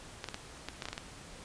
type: clicks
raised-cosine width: 0.2 ms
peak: -20 dBFS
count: 9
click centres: 0.242 / 0.287 / 0.344 / 0.686 / 0.822 / 0.855 / 0.886 / 0.93 / 0.979 s
effects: pink hiss -50 dBFS RMS until 1.44 s + resampled to 22050 Hz